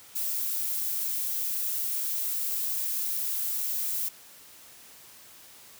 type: noise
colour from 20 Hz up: violet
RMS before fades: -30 dBFS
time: 0.15-4.09 s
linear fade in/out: 10 ms
effects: white hiss -51 dBFS RMS until 5.79 s + high-pass 60 Hz 12 dB/octave